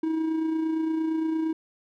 triangle tone with amplitude modulation, 319.8 Hz, D#4, 48 cents sharp, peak -20 dBFS, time 0.03-1.53 s, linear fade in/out 5 ms, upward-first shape sine, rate 28.7 Hz, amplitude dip 40%, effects none

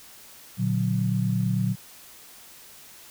sine chord, Bb augmented, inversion none, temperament equal with one note detuned, 117.96 / 146.83 / 185 Hz, Bb2 / D3 / F#3, +21 / 0 / 0 cents, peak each -25 / -29 / -25 dBFS, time 0.57-1.76 s, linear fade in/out 50 ms, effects white hiss -48 dBFS RMS until 3.1 s

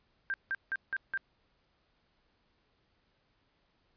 sine tone bursts, 1581 Hz, G6, 14 cents sharp, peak -30 dBFS, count 5, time 0.3-1.175 s, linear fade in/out 0 ms, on 39 ms, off 170 ms, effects pink hiss -73 dBFS RMS until 3.96 s + resampled to 11025 Hz

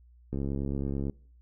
click train, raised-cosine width 3 ms, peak -20 dBFS, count 54, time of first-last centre 0.33-1.097 s, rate 69.1 Hz, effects noise-tail reverb RT60 0.5 s tail -23 dB re dry + added 60 Hz sine -54 dBFS peak until 1.41 s

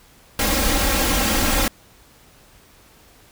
pink noise with comb filter, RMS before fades -19 dBFS, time 0.39-1.68 s, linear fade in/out 2 ms, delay 3.7 ms, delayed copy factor +0.95, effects pink hiss -51 dBFS RMS until 3.31 s

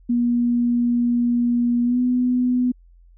sine tone with pitch glide, 240 to 249 Hz, B3 to B3, -49 to +14 cents, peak -16 dBFS, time 0.09-2.72 s, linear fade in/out 10 ms, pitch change +63 cents, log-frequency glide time 1.84-1.99 s, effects added 43 Hz sine -47 dBFS peak until 3.17 s

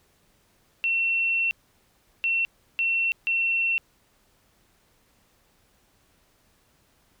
sine tone bursts at uneven times, 2710 Hz, E7, 47 cents sharp, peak -21 dBFS, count 4, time 0.84-1.51 / 2.24-2.45 / 2.79-3.12 / 3.27-3.78 s, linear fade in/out 0 ms, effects pink hiss -64 dBFS RMS until 7.2 s

